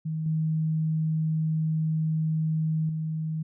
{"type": "tone with level steps", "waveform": "sine", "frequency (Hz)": 158, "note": "D#3", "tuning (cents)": 27, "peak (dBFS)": [-27, -23, -27], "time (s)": [0.05, 3.43], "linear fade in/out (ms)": 10, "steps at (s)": [0.26, 2.89], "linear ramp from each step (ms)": 2, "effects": []}